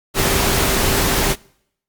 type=tone in noise; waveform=sine; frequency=392 Hz; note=G4; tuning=in tune; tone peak=-26 dBFS; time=0.14-1.36 s; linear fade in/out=50 ms; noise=pink; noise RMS=-17 dBFS; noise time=0.14-1.36 s; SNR=-12 dB; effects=noise-tail reverb RT60 0.7 s tail -25 dB re dry + Opus 48 kbps